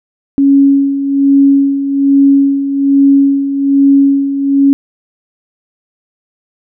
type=tone with tremolo; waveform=sine; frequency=277.2 Hz; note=C#4; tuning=in tune; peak=-3 dBFS; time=0.38-4.73 s; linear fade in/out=0 ms; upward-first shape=sine; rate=1.2 Hz; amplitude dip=65%; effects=none